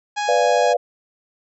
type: harmonic tone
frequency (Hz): 830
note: G#5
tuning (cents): -1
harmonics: 1 / 2 / 3 / 4 / 5 / 6 / 7 / 8 / 9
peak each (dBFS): -22 / -28 / -32 / -34 / -36 / -38 / -39 / -40 / -41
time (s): 0.16-0.74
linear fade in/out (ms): 20
type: chord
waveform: sine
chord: B diminished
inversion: none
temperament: equal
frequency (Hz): 493.9 / 587.3 / 698.5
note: B4 / D5 / F5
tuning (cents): 0 / 0 / 0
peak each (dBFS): -19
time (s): 0.28-0.77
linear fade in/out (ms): 10
effects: none